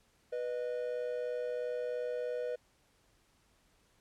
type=tone pair together; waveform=triangle; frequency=491 / 614 Hz; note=B4 / D#5; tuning=-10 / -23 cents; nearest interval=major third; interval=387 cents; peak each=-33 / -38 dBFS; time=0.32-2.56 s; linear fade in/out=10 ms; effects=pink hiss -70 dBFS RMS until 4 s + low-pass 11000 Hz 12 dB/octave